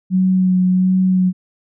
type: tone with vibrato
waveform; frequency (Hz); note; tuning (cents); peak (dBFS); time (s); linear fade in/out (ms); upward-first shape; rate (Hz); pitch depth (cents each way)
sine; 185; F#3; 0; -11; 0.1-1.33; 50; sine; 1.4; 16
effects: none